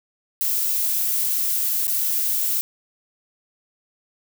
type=noise with dropouts; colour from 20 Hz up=violet; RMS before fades=-22 dBFS; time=0.41-2.61 s; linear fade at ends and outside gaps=0 ms; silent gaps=1.869-1.879 s; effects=none